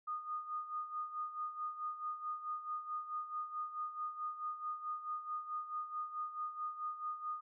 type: tone with tremolo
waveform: sine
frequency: 1230 Hz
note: D#6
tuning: 20 cents flat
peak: -36 dBFS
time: 0.07-7.41 s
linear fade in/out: 10 ms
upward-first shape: sine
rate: 4.6 Hz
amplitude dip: 70%
effects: none